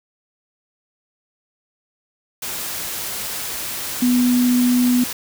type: tone in noise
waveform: sine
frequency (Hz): 246.9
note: B3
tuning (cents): 0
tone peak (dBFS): -13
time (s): 4.02-5.04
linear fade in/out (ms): 5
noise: white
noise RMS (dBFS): -27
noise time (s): 2.42-5.13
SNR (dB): +11
effects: none